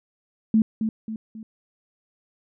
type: tone with echo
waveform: sine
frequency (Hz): 220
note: A3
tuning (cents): 0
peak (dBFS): -14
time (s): 0.54-0.62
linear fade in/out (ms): 2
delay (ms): 270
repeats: 3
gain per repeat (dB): -7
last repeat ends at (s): 1.43
effects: none